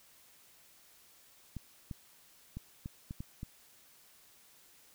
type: clicks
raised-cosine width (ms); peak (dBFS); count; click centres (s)
5; -28; 7; 1.567 / 1.912 / 2.57 / 2.859 / 3.109 / 3.205 / 3.431
effects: white hiss -62 dBFS RMS until 4.94 s